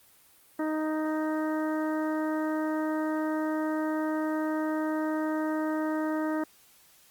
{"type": "harmonic tone", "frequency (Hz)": 311.1, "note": "D#4", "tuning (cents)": 0, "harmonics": [1, 2, 3, 4, 5, 6], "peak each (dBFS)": [-28, -34, -38, -40, -42, -44], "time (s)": [0.59, 6.44], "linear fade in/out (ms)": 5, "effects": ["white hiss -59 dBFS RMS until 7.1 s", "Opus 32 kbps"]}